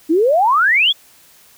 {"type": "exponential sweep", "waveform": "sine", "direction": "up", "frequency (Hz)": [300, 3520], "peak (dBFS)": -10, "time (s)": [0.09, 0.93], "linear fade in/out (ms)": 20, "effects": ["white hiss -48 dBFS RMS until 1.57 s"]}